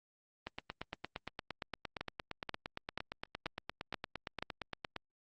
two click trains, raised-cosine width 0.3 ms, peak -23 / -21 dBFS, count 40 / 6, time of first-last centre 0.47-4.963 / 2.01-4.425 s, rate 8.68 / 2.07 Hz, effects Opus 24 kbps

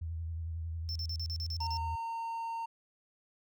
sine tone with vibrato, 82 Hz, E2, 9 cents flat, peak -35 dBFS, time 0.01-1.96 s, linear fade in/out 10 ms, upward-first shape triangle, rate 11 Hz, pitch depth 56 cents each way
triangle tone bursts, 5340 Hz, E8, 22 cents sharp, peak -36 dBFS, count 9, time 0.89-1.77 s, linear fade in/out 0 ms, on 64 ms, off 38 ms
triangle tone, 916 Hz, A#5, 31 cents flat, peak -33 dBFS, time 1.6-2.66 s, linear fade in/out 10 ms
effects none

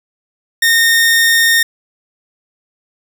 sawtooth tone, 1837 Hz, A#6, 26 cents flat, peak -5 dBFS, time 0.62-1.63 s, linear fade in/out 5 ms, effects 7-bit

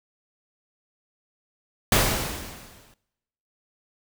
pink noise with exponential decay, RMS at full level -17 dBFS, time 1.92-2.94 s, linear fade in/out 2 ms, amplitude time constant 220 ms, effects noise-tail reverb RT60 1.0 s tail -22 dB re dry

